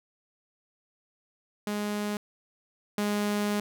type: tone pair in turn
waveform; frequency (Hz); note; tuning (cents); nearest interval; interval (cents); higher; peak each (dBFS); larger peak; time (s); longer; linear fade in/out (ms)
sawtooth; 207.7 / 206.9; G#3 / G#3; 0 / -6; unison; 6; first; -25 / -22; second; 1.67-2.17 / 2.98-3.6; second; 2
effects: none